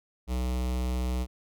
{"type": "tone with notch filter", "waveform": "square", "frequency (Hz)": 62.5, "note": "B1", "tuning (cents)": 21, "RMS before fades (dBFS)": -29, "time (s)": [0.27, 1.27], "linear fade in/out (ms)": 50, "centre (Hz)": 1600, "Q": 2, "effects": []}